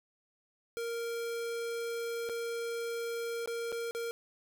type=tone with dropouts; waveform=square; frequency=465.5 Hz; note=A#4; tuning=2 cents flat; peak=-35 dBFS; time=0.77-4.11 s; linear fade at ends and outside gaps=0 ms; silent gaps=2.29-2.296 / 3.459-3.475 / 3.719-3.725 / 3.91-3.949 s; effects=none